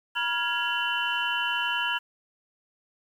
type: tone cluster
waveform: sine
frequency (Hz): 965 / 1399 / 1667 / 2754 / 3024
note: B5 / F6 / G#6 / F7 / F#7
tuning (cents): -40 / +3 / +6 / -25 / +37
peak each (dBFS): -31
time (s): 0.15-1.99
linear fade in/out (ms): 20
effects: tanh soft clip ceiling -13 dBFS + 9-bit